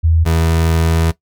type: tone pair in turn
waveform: sine / 30% pulse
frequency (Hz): 81.5 / 81.88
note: E2 / E2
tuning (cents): -19 / -11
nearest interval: unison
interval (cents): 8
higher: second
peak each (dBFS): -9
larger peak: neither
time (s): 0.03-0.25 / 0.25-1.12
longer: second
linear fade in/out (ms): 20
effects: noise-tail reverb RT60 0.1 s tail -17 dB re dry